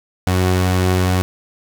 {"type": "tone pair together", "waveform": "sawtooth", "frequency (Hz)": [91.91, 370], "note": ["F#2", "F#4"], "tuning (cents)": [-11, 0], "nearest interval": "2 octaves", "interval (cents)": 2411, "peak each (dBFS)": [-10, -20], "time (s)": [0.27, 1.22], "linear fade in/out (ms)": 0, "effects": ["8-bit"]}